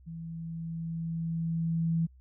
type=tone with level ramp; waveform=sine; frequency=164.81 Hz; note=E3; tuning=in tune; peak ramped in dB=-38 to -24 dBFS; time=0.06-2.07 s; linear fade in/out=20 ms; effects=added 64 Hz sine -53 dBFS peak until 2.2 s